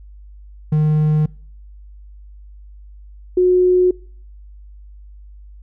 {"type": "tone pair in turn", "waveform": ["triangle", "sine"], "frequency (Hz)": [152.9, 363.7], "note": ["D#3", "F#4"], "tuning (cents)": [-30, -30], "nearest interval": "octave + minor third", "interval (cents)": 1500, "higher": "second", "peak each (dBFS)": [-10, -10], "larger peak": "neither", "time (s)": [[0.72, 1.26], [3.37, 3.91]], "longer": "neither", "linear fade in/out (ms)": 5, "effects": ["noise-tail reverb RT60 0.5 s tail -24 dB re dry", "added 50 Hz sine -37 dBFS peak until 5.62 s"]}